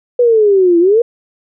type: exponential two-way sweep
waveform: sine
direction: down then up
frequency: 496.3 to 333.6 to 486.2 Hz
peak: -6 dBFS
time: 0.19-1.02 s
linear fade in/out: 5 ms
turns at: 0.79 s
effects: none